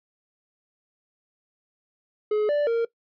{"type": "tone with pitch steps", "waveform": "triangle", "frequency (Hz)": [423.7, 586, 462.7], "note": ["G#4", "D5", "A#4"], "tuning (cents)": [35, -4, -13], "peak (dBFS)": -18, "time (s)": [2.31, 2.85], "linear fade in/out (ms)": 5, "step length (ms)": 180, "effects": ["noise-tail reverb RT60 0.1 s tail -20 dB re dry", "resampled to 11025 Hz"]}